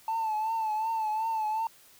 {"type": "tone with vibrato", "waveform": "triangle", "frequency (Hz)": 880, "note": "A5", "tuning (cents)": 0, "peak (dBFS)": -24, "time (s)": [0.08, 1.67], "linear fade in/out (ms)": 2, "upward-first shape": "triangle", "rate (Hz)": 2.7, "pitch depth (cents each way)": 64, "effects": ["tanh soft clip ceiling -23 dBFS", "white hiss -57 dBFS RMS until 1.99 s"]}